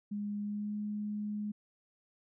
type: tone with pitch glide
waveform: sine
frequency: 205.9 to 209 Hz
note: G#3 to G#3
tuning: -15 to +11 cents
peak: -34 dBFS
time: 0.11-1.52 s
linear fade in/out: 10 ms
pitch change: +26 cents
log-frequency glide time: 0.4-0.74 s
effects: none